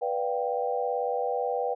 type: chord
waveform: sine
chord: G dominant seventh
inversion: first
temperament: just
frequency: 490 / 588 / 705.6 / 784 Hz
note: B4 / D5 / F5 / G5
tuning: -14 / +2 / +18 / 0 cents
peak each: -29 / -34 / -33 / -31 dBFS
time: 0.01-1.75 s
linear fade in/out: 20 ms
effects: none